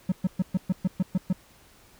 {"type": "tone bursts", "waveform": "triangle", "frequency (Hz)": 185, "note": "F#3", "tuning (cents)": 0, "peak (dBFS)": -18, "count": 9, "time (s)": [0.09, 1.329], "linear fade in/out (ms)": 5, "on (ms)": 31, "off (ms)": 120, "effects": ["pink hiss -56 dBFS RMS until 1.99 s"]}